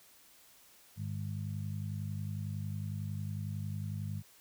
harmonic tone, 51 Hz, G#1, 31 cents flat, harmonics 2 / 3 / 4, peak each -37 / -41 / -45 dBFS, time 0.96-4.23 s, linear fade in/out 50 ms, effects white hiss -61 dBFS RMS until 4.4 s

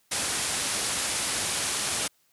white low-pass noise, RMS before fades -29 dBFS, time 0.11-2.08 s, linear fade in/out 10 ms, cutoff 11000 Hz, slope 96 dB/octave, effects white hiss -67 dBFS RMS until 2.32 s + high-pass 60 Hz 12 dB/octave

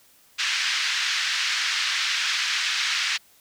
pink band-pass noise, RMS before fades -25 dBFS, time 0.38-3.18 s, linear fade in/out 20 ms, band 1600 to 5600 Hz, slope 24 dB/octave, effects white hiss -57 dBFS RMS until 3.4 s

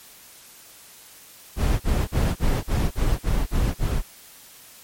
brown noise bursts, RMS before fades -20 dBFS, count 9, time 1.56-4.024 s, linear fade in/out 50 ms, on 240 ms, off 38 ms, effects white hiss -47 dBFS RMS until 4.83 s + MP3 64 kbps

